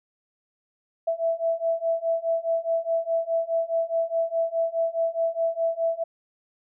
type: beating tone pair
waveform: sine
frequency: 659.3 / 664.1 Hz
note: E5 / E5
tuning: 0 / +13 cents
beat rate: 4.8 Hz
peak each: -26 / -25 dBFS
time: 1.07-6.04 s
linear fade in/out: 10 ms
effects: none